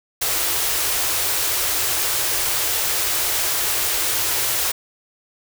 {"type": "band-stop noise", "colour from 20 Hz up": "white", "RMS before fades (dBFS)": -21, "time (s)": [0.21, 4.72], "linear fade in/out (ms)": 10, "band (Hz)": [140, 300], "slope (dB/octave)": 96, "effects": []}